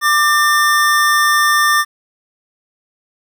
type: tone pair together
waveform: square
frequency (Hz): 1185.2 / 1800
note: D6 / A6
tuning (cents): +15 / +39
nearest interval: perfect fifth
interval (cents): 724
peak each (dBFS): -14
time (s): 0.01-1.85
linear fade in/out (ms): 50
effects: 8-bit